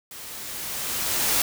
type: noise with level ramp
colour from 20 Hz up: white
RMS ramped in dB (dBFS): -40 to -21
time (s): 0.11-1.42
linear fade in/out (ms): 2
effects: none